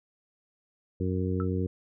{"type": "harmonic tone", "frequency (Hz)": 92.5, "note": "F#2", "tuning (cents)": 0, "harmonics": [1, 2, 3, 4, 5], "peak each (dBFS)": [-29, -32, -34, -35, -36], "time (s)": [1, 1.67], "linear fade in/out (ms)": 5}
{"type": "tone with exponential decay", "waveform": "sine", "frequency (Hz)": 1318.5, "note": "E6", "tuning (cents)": 0, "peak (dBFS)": -31, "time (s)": [1.4, 1.49], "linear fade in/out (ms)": 1, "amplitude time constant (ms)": 18}
{"effects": []}